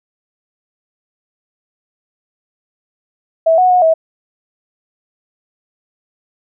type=tone with pitch steps; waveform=sine; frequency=652 / 735 / 726 / 646 Hz; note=E5 / F#5 / F#5 / E5; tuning=-19 / -12 / -33 / -35 cents; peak=-7 dBFS; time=3.46-3.94 s; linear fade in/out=10 ms; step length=120 ms; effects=none